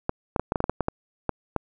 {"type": "clicks", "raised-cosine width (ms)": 1, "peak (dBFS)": -9, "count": 12, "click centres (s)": [0.094, 0.362, 0.396, 0.521, 0.558, 0.604, 0.641, 0.696, 0.807, 0.884, 1.293, 1.563], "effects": []}